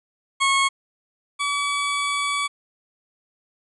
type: tone pair in turn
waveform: 20% pulse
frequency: 1094 / 1142.3 Hz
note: C#6 / D6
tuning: -23 / -48 cents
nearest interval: minor second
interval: 75 cents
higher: second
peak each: -12 / -17 dBFS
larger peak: first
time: 0.4-0.69 / 1.39-2.48 s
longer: second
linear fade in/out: 20 ms
effects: resampled to 24000 Hz